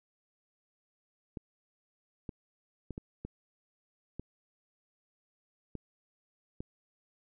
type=clicks; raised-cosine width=3 ms; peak=-26 dBFS; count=8; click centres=1.372 / 2.292 / 2.907 / 2.979 / 3.25 / 4.196 / 5.753 / 6.605 s; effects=none